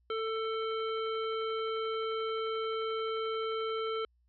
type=harmonic tone; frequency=444.3 Hz; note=A4; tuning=17 cents sharp; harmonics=1 / 3 / 5 / 7 / 9; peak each=-33 / -37 / -47 / -44 / -52 dBFS; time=0.1-4.05 s; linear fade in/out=2 ms; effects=added 60 Hz sine -67 dBFS peak until 4.28 s